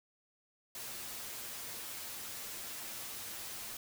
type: noise with comb filter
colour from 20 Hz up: white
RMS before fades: -44 dBFS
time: 0.75-3.77 s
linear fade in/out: 2 ms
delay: 8.7 ms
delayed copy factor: +0.5
effects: none